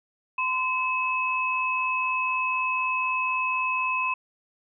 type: tone pair together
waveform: sine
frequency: 1024 / 2580 Hz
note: C6 / E7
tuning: -38 / -38 cents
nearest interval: octave + major third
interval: 1600 cents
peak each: -26 dBFS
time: 0.38-4.14 s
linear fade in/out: 5 ms
effects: none